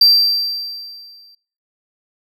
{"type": "tone with exponential decay", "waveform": "triangle", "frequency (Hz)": 4699, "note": "D8", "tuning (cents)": 0, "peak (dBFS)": -4, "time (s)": [0.01, 1.35], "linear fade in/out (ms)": 5, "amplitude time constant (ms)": 290, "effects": ["noise-tail reverb RT60 0.5 s tail -22 dB re dry"]}